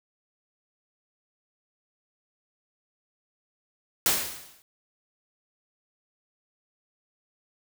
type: noise with exponential decay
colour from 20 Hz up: white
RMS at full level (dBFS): -20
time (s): 4.06-4.62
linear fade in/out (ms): 1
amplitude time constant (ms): 120
effects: none